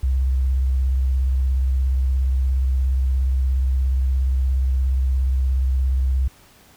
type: tone with vibrato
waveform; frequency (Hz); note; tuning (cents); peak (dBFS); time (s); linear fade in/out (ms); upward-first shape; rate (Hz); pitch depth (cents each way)
sine; 65.3; C2; -3; -16; 0.03-6.28; 5; square; 17; 42
effects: pink hiss -51 dBFS RMS until 6.76 s